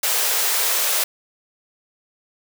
white high-pass noise, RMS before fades -20 dBFS, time 0.03-1.04 s, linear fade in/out 5 ms, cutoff 400 Hz, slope 48 dB/octave, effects none

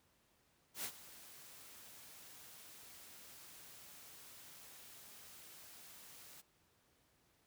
white noise with ADSR envelope, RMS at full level -41 dBFS, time 0.74-6.42 s, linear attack 100 ms, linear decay 71 ms, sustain -16 dB, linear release 20 ms, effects pink hiss -74 dBFS RMS until 7.46 s + high-pass 60 Hz 12 dB/octave

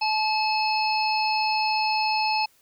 harmonic tone, 863 Hz, A5, 34 cents flat, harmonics 1 / 3 / 5 / 6, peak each -23 / -28 / -30 / -31 dBFS, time 0.01-2.46 s, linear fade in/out 10 ms, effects white hiss -61 dBFS RMS until 2.61 s

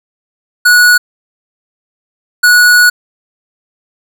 square tone pair in turn, 1464 / 1464 Hz, F#6 / F#6, -19 / -19 cents, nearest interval unison, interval 0 cents, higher neither, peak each -4 dBFS, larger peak neither, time 0.65-0.98 / 2.43-2.9 s, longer second, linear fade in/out 10 ms, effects none

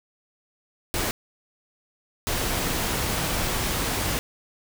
pink noise bursts at uneven times, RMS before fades -26 dBFS, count 2, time 0.94-1.11 / 2.27-4.19 s, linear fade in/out 0 ms, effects none

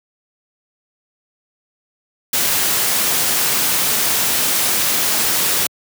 white noise, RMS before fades -17 dBFS, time 2.33-5.67 s, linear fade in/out 5 ms, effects high-pass 100 Hz 12 dB/octave

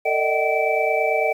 sine tone cluster, 450 / 604 / 633 / 760 / 2318 Hz, A4 / D5 / D#5 / F#5 / D7, +39 / +48 / +30 / +46 / -23 cents, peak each -24 dBFS, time 0.05-1.33 s, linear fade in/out 10 ms, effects 8-bit

